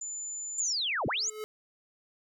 sine tone, 7040 Hz, A8, in tune, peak -35 dBFS, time 0.01-0.73 s, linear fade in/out 5 ms
sine linear two-way sweep, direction down then up, 7420 to 65.41 to 7420 Hz, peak -28 dBFS, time 0.58-1.3 s, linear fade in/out 5 ms, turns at 1.07 s
square tone with exponential growth, 429.4 Hz, A4, 42 cents flat, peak -34 dBFS, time 1.02-1.44 s, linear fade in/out 0 ms, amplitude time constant 90 ms
effects none

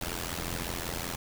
pink noise with amplitude modulation, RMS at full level -31 dBFS, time 0.01-1.16 s, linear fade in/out 5 ms, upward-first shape sine, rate 85.4 Hz, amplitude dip 90%, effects none

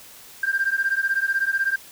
sine beating tone pair, 1579 / 1595 Hz, G6 / G6, +12 / +30 cents, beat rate 16 Hz, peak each -22 dBFS, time 0.43-1.76 s, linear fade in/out 5 ms, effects tanh soft clip ceiling -13 dBFS + white hiss -45 dBFS RMS until 1.91 s

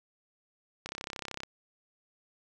click train, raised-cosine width 0.2 ms, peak -20 dBFS, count 20, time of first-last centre 0.86-1.434 s, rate 33.1 Hz, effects none

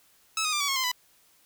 10% pulse tone with pitch steps, 1300 / 1243.4 / 1189.4 / 1137.6 / 1088.1 / 1040.8 / 995.5 Hz, E6 / D#6 / D6 / C#6 / C#6 / C6 / B5, -24 / -2 / +22 / +45 / -33 / -9 / +14 cents, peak -17 dBFS, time 0.37-0.916 s, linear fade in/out 2 ms, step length 78 ms, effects white hiss -62 dBFS RMS until 1.45 s

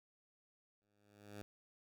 10% pulse tone with exponential growth, 103 Hz, G#2, 14 cents flat, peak -38 dBFS, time 0.82-1.42 s, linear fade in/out 0 ms, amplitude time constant 130 ms, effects none

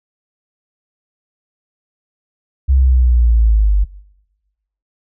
sine linear sweep, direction down, 67.5 to 48.61 Hz, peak -8 dBFS, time 2.68-3.85 s, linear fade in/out 20 ms, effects noise-tail reverb RT60 1.0 s tail -20 dB re dry

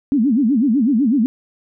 sine tone with vibrato, 250 Hz, B3, 21 cents sharp, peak -12 dBFS, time 0.12-1.26 s, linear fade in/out 0 ms, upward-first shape sine, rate 8 Hz, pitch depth 290 cents each way, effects none

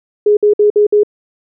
sine tone bursts, 416.8 Hz, G#4, 6 cents sharp, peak -6 dBFS, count 5, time 0.26-1.034 s, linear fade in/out 5 ms, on 110 ms, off 56 ms, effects none

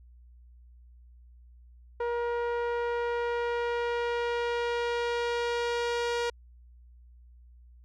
sawtooth tone with low-pass filter sweep, 475 Hz, A#4, 33 cents sharp, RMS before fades -30 dBFS, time 2-6.3 s, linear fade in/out 5 ms, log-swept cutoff 1300 to 5800 Hz, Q 0.78, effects added 60 Hz sine -51 dBFS peak until 7.84 s

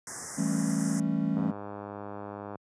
white band-stop noise, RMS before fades -36 dBFS, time 0.07-1 s, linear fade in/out 2 ms, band 2000 to 5300 Hz, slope 96 dB/octave
triangle chord, A dominant seventh, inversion second, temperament just, 165 / 198 / 220 / 275 Hz, E3 / G3 / A3 / C#4, +2 / +18 / 0 / -14 cents, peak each -29 dBFS, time 0.37-1.52 s, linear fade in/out 20 ms
click train, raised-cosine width 1 ms, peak -25 dBFS, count 122, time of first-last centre 1.37-2.556 s, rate 102 Hz
effects high-pass 100 Hz 12 dB/octave + resampled to 22050 Hz

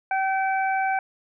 harmonic tone, 769 Hz, G5, 33 cents flat, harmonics 1 / 2 / 3, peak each -22 / -28 / -32 dBFS, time 0.11-0.99 s, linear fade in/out 2 ms, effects none

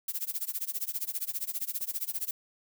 violet noise with tremolo, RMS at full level -31 dBFS, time 0.08-2.31 s, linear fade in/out 2 ms, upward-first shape sine, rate 15 Hz, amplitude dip 95%, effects none

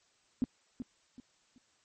sine tone with echo, 251.3 Hz, B3, 30 cents sharp, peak -25 dBFS, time 0.42-0.44 s, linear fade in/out 0 ms, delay 380 ms, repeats 3, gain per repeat -10 dB, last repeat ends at 1.58 s, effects white hiss -70 dBFS RMS until 1.84 s + MP3 32 kbps

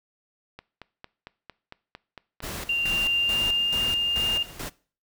click train, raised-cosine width 0.3 ms, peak -24 dBFS, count 11, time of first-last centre 0.59-2.858 s, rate 4.41 Hz
pink noise with tremolo, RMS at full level -34 dBFS, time 2.42-4.7 s, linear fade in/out 20 ms, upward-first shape square, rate 2.3 Hz, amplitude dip 70%
sine tone with pitch glide, 2780 to 2811 Hz, F7 to F7, -9 to +11 cents, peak -21 dBFS, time 2.69-4.43 s, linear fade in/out 5 ms, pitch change +20 cents, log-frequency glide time 2.82-3.69 s
effects noise-tail reverb RT60 0.4 s tail -21 dB re dry

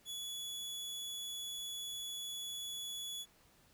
sawtooth tone, 3403 Hz, G#7, 41 cents sharp, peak -38 dBFS, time 0.05-3.26 s, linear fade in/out 50 ms, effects pink hiss -67 dBFS RMS until 3.73 s

